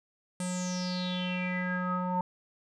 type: tone with low-pass filter sweep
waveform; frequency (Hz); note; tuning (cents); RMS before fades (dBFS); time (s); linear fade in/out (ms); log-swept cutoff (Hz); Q
square; 181.3; F#3; -35; -32; 0.4-2.21; 2; 8900 to 890; 8.6
effects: none